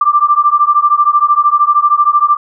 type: beating tone pair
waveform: sine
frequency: 1174.7 / 1187.7 Hz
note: D6 / D6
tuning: 0 / +19 cents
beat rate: 13 Hz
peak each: -10 dBFS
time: 0.01-2.37 s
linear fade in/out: 5 ms
effects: none